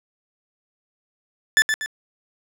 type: tone with echo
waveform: 40% pulse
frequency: 1748 Hz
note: A6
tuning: 12 cents flat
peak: -11 dBFS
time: 1.57-1.62 s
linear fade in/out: 0 ms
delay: 120 ms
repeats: 2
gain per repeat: -7 dB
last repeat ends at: 1.86 s
effects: low-pass 11000 Hz 12 dB/octave